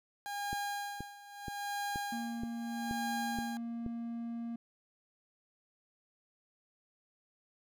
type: tone with tremolo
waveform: 30% pulse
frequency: 812 Hz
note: G#5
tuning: 39 cents flat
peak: -32 dBFS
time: 0.26-3.57 s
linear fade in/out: 0 ms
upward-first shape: sine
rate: 0.78 Hz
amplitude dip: 85%
type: click train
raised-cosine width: 3 ms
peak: -28 dBFS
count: 8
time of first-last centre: 0.53-3.863 s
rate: 2.1 Hz
type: tone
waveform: triangle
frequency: 233.1 Hz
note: A#3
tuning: in tune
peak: -35 dBFS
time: 2.12-4.56 s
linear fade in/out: 5 ms
effects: none